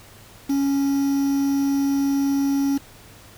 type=tone with quantisation; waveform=triangle; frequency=277.2 Hz; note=C#4; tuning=in tune; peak=-16 dBFS; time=0.49-2.78 s; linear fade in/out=10 ms; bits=6; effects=added 104 Hz sine -51 dBFS peak until 3.37 s + pink hiss -47 dBFS RMS until 3.37 s